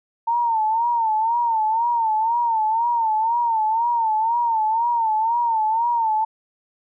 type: tone with vibrato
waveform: sine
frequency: 908 Hz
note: A#5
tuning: 46 cents flat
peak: -17 dBFS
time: 0.27-6.25 s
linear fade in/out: 10 ms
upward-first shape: sine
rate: 2 Hz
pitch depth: 91 cents each way
effects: none